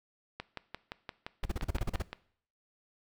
click train, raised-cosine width 0.3 ms, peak -22 dBFS, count 11, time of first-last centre 0.4-2.13 s, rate 5.78 Hz
brown noise bursts, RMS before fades -30 dBFS, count 10, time 1.43-2.022 s, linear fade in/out 5 ms, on 25 ms, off 38 ms
effects noise-tail reverb RT60 0.6 s tail -19 dB re dry

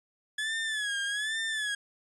30% pulse tone with vibrato, 1703 Hz, G#6, 43 cents sharp, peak -27 dBFS, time 0.38-1.75 s, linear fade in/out 5 ms, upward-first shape sine, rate 1.2 Hz, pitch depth 98 cents each way, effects resampled to 22050 Hz

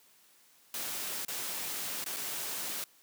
white noise with dropouts, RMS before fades -37 dBFS, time 0.74-2.84 s, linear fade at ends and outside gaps 2 ms, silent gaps 1.25-1.282 / 2.042-2.061 / 2.163-2.167 s, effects white hiss -63 dBFS RMS until 3.02 s + high-pass 150 Hz 12 dB/octave

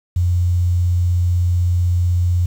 sine tone with quantisation, 88.4 Hz, F2, 22 cents sharp, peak -13 dBFS, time 0.16-2.46 s, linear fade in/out 5 ms, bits 7, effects none

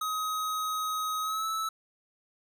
square tone with pitch glide, 1264 to 1307.1 Hz, D#6 to E6, +27 to -15 cents, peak -30 dBFS, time 0.01-1.69 s, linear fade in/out 5 ms, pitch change +58 cents, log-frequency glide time 1.22-1.46 s, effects none

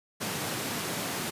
pink high-pass noise, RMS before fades -33 dBFS, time 0.2-1.31 s, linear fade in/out 20 ms, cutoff 120 Hz, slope 24 dB/octave, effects resampled to 32000 Hz

